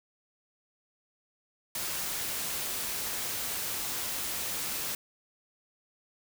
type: noise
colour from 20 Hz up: white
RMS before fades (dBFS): -34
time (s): 1.75-4.95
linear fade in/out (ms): 2
effects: none